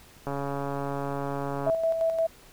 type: click train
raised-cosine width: 1 ms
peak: -18 dBFS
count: 201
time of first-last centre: 0.27-1.699 s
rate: 140 Hz
type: tone with tremolo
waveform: sine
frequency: 655 Hz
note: E5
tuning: 11 cents flat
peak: -21 dBFS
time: 1.66-2.27 s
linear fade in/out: 10 ms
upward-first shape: square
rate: 5.7 Hz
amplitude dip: 45%
effects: pink hiss -53 dBFS RMS until 2.52 s